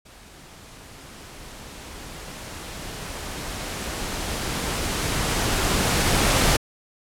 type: noise with level ramp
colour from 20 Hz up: pink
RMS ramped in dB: -47 to -18 dBFS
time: 0.05-6.57 s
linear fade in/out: 10 ms
effects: low-pass 11000 Hz 12 dB/octave